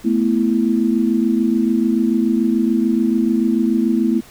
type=chord; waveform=sine; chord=A suspended second; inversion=none; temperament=equal with one note detuned; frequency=220 / 246.9 / 331 Hz; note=A3 / B3 / E4; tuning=0 / 0 / +7 cents; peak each=-17 / -18 / -19 dBFS; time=0.04-4.21 s; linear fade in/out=20 ms; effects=pink hiss -44 dBFS RMS until 4.3 s